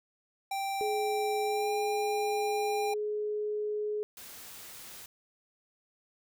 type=tone with pitch glide; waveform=square; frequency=784 to 799.5 Hz; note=G5 to G5; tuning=0 to +34 cents; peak=-32 dBFS; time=0.51-2.94 s; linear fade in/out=5 ms; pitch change=+34 cents; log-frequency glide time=1.43-1.71 s
type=tone; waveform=sine; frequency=421.2 Hz; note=G#4; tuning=24 cents sharp; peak=-30 dBFS; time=0.81-4.03 s; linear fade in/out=0 ms
type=noise; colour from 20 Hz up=white; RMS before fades=-47 dBFS; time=4.17-5.06 s; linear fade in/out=2 ms
effects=none